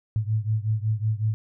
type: beating tone pair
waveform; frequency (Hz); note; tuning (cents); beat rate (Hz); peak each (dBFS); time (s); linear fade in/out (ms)
sine; 106.8 / 112.2; G#2 / A2; +49 / +34; 5.4; -24 / -26; 0.16-1.34; 0
effects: none